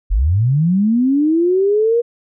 sine linear sweep, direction up, 38.89 to 480 Hz, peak -11 dBFS, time 0.1-2.02 s, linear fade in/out 20 ms, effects none

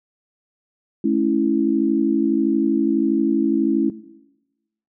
sine chord, A major, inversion none, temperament equal with one note detuned, 215.6 / 277.2 / 329.6 Hz, A3 / C#4 / E4, -35 / 0 / 0 cents, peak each -20 dBFS, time 1.04-3.9 s, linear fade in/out 5 ms, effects noise-tail reverb RT60 1.0 s tail -17 dB re dry

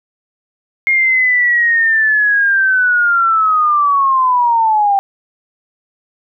sine linear sweep, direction down, 2141 to 780 Hz, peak -9 dBFS, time 0.87-4.99 s, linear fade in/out 0 ms, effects none

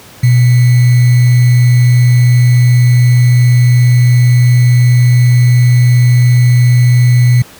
sine tone with sample-and-hold, 122.8 Hz, B2, 9 cents flat, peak -3 dBFS, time 0.23-7.42 s, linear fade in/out 5 ms, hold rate 2100 Hz, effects pink hiss -36 dBFS RMS until 7.59 s + high-pass 80 Hz 12 dB/octave

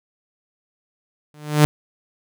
sawtooth tone with exponential growth, 150 Hz, D3, 37 cents sharp, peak -3 dBFS, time 1.34-1.65 s, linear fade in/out 0 ms, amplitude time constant 66 ms, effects none

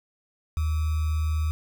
sine tone with sample-and-hold, 78 Hz, D#2, 5 cents sharp, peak -22 dBFS, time 0.57-1.51 s, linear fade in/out 0 ms, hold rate 1225 Hz, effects none

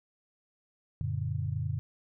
sine chord, Gb augmented, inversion none, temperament just, 92.5 / 115.62 / 144.53 Hz, Gb2 / Bb2 / D3, 0 / -14 / -27 cents, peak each -34 dBFS, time 1.01-1.79 s, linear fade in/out 0 ms, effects none

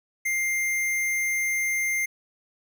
square tone, 2100 Hz, C7, 6 cents sharp, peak -24 dBFS, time 0.25-2.06 s, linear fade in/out 10 ms, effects none

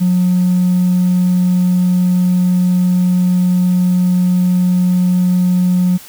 sine tone with hard clipping, 180.6 Hz, F#3, 42 cents flat, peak -10 dBFS, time 0-5.98 s, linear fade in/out 20 ms, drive 1 dB, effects white hiss -37 dBFS RMS until 6.08 s

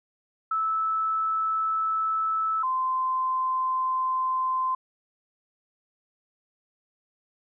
sine tone pair in turn, 1309 / 1035.5 Hz, E6 / C6, -13 / -18 cents, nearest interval major third, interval 405 cents, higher first, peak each -23 dBFS, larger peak neither, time 0.51-2.63 / 2.63-4.75 s, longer neither, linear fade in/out 5 ms, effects none

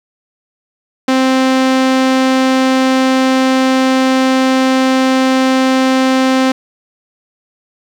sawtooth tone, 261.6 Hz, C4, in tune, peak -5 dBFS, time 1.08-6.52 s, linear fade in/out 5 ms, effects low-pass 6000 Hz 12 dB/octave + 7-bit

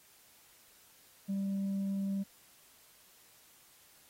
sine tone with tanh clipping, 196 Hz, G3, in tune, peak -32 dBFS, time 1.28-2.24 s, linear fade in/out 20 ms, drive 1 dB, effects white hiss -62 dBFS RMS until 4.09 s + AAC 48 kbps

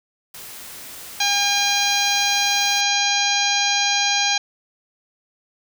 white noise, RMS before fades -37 dBFS, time 0.34-2.81 s, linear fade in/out 5 ms
harmonic tone, 808 Hz, G#5, 48 cents flat, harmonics 1 / 2 / 3 / 4 / 5 / 6 / 7 / 8, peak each -24 / -27 / -24 / -25 / -23 / -28 / -28 / -26 dBFS, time 1.2-4.38 s, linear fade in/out 5 ms
effects none

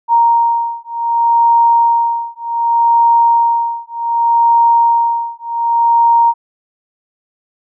sine beating tone pair, 932.3 / 932.96 Hz, A#5 / A#5, 0 / +1 cents, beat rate 0.66 Hz, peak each -12 dBFS, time 0.08-6.34 s, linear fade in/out 50 ms, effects none

